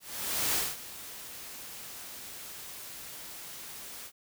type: noise with ADSR envelope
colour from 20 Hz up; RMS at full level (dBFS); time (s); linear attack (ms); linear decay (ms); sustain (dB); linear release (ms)
white; -28; 0-4.12; 540; 220; -16; 61
effects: none